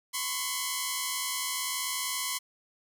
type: tone pair together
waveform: 5% pulse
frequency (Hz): 1015.5 / 1096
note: B5 / C#6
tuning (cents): +48 / -20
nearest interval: minor second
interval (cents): 132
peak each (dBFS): -20 / -22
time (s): 0.13-2.39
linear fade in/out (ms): 20
effects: none